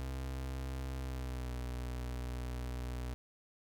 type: tone with pitch glide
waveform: 35% pulse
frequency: 65.5 to 61.86 Hz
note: C2 to B1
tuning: +2 to +3 cents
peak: -36 dBFS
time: 0-3.14 s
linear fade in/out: 0 ms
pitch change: -99 cents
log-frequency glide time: 0.96-1.55 s
effects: none